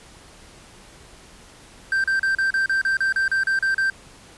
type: tone bursts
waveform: triangle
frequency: 1568 Hz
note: G6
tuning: in tune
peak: -16 dBFS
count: 13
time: 1.92-3.9 s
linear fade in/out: 2 ms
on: 120 ms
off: 35 ms
effects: pink hiss -47 dBFS RMS until 4.37 s + resampled to 24000 Hz